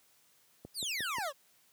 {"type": "click train", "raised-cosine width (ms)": 2, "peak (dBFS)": -31, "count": 4, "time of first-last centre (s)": [0.65, 1.184], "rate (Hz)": 5.62}
{"type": "exponential sweep", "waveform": "25% pulse", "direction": "down", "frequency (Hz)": [5150, 520], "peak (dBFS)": -30, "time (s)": [0.74, 1.33], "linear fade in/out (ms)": 50}
{"effects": ["white hiss -67 dBFS RMS until 1.72 s", "high-pass 80 Hz 12 dB/octave"]}